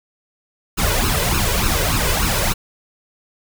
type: noise with flanger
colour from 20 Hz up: pink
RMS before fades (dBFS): -18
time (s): 0.77-2.54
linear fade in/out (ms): 20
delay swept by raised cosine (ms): 0.74 to 2.04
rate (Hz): 3.4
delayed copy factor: +0.75
effects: none